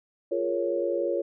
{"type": "chord", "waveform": "sine", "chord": "Bb minor seventh", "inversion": "second", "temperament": "equal", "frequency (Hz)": [349.2, 415.3, 466.2, 554.4], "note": ["F4", "Ab4", "Bb4", "Db5"], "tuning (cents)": [0, 0, 0, 0], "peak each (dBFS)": [-29, -34, -31, -28], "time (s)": [0.31, 1.22], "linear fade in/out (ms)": 10, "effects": []}